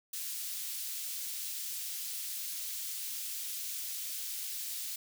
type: high-pass noise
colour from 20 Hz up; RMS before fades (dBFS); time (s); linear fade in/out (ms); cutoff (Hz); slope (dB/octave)
white; -39; 0.13-4.96; 5; 3300; 12
effects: none